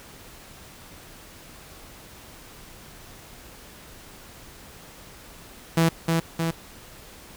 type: tone with echo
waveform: sawtooth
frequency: 164.81 Hz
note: E3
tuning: in tune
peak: -13 dBFS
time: 5.77-5.89 s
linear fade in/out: 5 ms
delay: 310 ms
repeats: 2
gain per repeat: -3 dB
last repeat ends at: 6.51 s
effects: pink hiss -46 dBFS RMS until 7.36 s